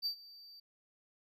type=tone with ADSR envelope; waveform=triangle; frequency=4638 Hz; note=D8; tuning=22 cents flat; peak=-30 dBFS; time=0.02-0.6 s; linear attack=38 ms; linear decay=91 ms; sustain=-21 dB; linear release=6 ms; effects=none